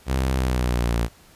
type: tone with pitch glide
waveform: sawtooth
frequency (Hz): 65.41 to 57.94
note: C2 to A#1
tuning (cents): 0 to -10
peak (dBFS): -16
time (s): 0.06-1.09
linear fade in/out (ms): 50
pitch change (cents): -210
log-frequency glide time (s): 0.32-0.97
effects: pink hiss -52 dBFS RMS until 1.35 s + resampled to 32000 Hz